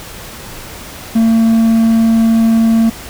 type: tone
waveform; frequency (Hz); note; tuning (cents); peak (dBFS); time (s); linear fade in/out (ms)
triangle; 226; A3; +47; -5; 1.15-2.9; 10
effects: pink hiss -30 dBFS RMS until 3.09 s